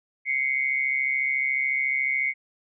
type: tone pair together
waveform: sine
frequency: 2083 / 2217 Hz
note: C7 / C#7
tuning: -8 / 0 cents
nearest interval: minor second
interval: 108 cents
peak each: -25 dBFS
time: 0.25-2.34 s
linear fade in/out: 50 ms
effects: none